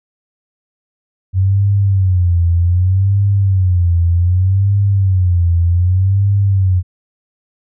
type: tone with vibrato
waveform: sine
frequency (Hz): 92.5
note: F#2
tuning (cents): 0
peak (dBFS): -9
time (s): 1.33-6.83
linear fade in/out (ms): 50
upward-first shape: sine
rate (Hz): 0.65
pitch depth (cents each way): 140
effects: none